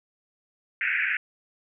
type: band-pass noise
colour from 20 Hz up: pink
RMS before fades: -26 dBFS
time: 0.81-1.17 s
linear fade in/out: 2 ms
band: 1500 to 2600 Hz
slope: 96 dB/octave
effects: none